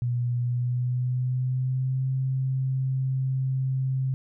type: tone with pitch glide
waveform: sine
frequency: 121.6 to 131.84 Hz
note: B2 to C3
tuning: -26 to +14 cents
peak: -23 dBFS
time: 0.02-4.14 s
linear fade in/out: 0 ms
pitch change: +140 cents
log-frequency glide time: 0.4-2.09 s
effects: none